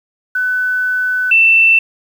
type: tone pair in turn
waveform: sine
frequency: 1500 / 2673 Hz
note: F#6 / E7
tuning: +23 / +23 cents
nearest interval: minor seventh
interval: 1000 cents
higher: second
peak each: -13 / -6 dBFS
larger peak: second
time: 0.35-1.31 / 1.31-1.79 s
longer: first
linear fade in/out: 5 ms
effects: 7-bit